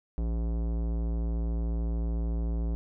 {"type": "tone with tanh clipping", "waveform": "sine", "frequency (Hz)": 56.8, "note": "A#1", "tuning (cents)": -44, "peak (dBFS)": -29, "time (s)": [0.18, 2.75], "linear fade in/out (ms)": 0, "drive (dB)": 18, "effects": []}